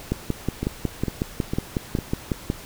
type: two click trains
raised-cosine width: 3 ms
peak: -12 / -9 dBFS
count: 4 / 14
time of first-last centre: 0.63-1.987 / 0.12-2.501 s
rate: 2.21 / 5.46 Hz
effects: pink hiss -41 dBFS RMS until 2.65 s